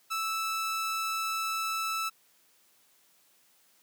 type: tone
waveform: sawtooth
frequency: 1315 Hz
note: E6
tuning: 5 cents flat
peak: -26 dBFS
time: 0.1-2.1 s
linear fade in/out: 20 ms
effects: white hiss -65 dBFS RMS until 3.82 s + high-pass 150 Hz 12 dB/octave